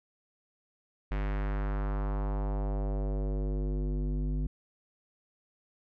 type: tone with low-pass filter sweep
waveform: square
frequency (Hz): 50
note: G1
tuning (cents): +35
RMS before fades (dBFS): -31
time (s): 1.11-4.47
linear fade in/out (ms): 5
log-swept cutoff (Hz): 2200 to 230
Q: 1.6
effects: none